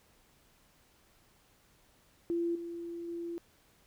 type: tone with level steps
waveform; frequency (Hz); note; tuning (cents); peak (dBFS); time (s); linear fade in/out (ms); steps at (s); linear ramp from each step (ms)
sine; 340.5; F4; -44; -29 / -38 / -36; 2.3-3.38; 0; 2.55 / 3.08; 5
effects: pink hiss -66 dBFS RMS until 3.86 s